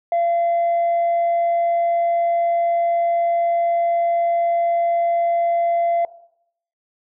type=tone; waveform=sine; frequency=684 Hz; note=F5; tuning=36 cents flat; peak=-14 dBFS; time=0.12-6.05 s; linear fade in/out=2 ms; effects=noise-tail reverb RT60 0.7 s tail -18 dB re dry + tanh soft clip ceiling -14 dBFS